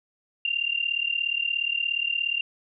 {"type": "tone with amplitude modulation", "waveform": "sine", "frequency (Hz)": 2784, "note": "F7", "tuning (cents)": -6, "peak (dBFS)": -20, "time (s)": [0.45, 2.41], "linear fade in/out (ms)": 2, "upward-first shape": "sine", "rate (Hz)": 37, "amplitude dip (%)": 85, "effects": []}